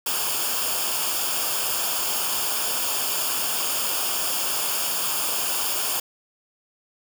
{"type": "noise with comb filter", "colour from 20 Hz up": "white", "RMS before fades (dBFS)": -25, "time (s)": [0.06, 6], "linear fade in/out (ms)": 5, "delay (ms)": 0.5, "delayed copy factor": -0.7, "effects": []}